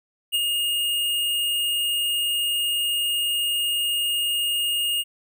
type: tone with ADSR envelope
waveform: square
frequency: 2846 Hz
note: F7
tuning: 32 cents sharp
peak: -19 dBFS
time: 0.32-5.04 s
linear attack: 28 ms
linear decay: 34 ms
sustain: -3 dB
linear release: 37 ms
effects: none